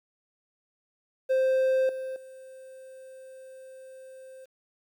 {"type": "tone with level steps", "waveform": "triangle", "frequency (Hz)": 523.3, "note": "C5", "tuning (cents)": 0, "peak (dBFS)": [-19, -30, -42], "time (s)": [1.29, 4.46], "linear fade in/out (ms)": 20, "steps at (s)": [1.89, 2.16], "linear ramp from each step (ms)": 2, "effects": ["10-bit"]}